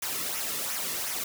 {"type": "noise with flanger", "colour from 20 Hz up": "white", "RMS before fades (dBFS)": -32, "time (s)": [0.02, 1.24], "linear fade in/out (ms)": 5, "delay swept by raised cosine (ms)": [0.23, 1.33], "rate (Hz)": 2.8, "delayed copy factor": -0.55, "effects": []}